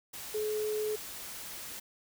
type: tone in noise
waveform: sine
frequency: 427.1 Hz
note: G#4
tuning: 48 cents sharp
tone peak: -30 dBFS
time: 0.34-0.96 s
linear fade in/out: 10 ms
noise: white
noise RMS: -43 dBFS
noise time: 0.13-1.8 s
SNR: +10 dB
effects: none